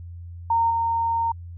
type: tone with level steps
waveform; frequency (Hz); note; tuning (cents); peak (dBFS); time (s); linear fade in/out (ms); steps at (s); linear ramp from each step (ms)
sine; 920; A#5; -23; -17 / -20; 0.5-1.32; 5; 0.7; 5
effects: added 86 Hz sine -35 dBFS peak until 1.57 s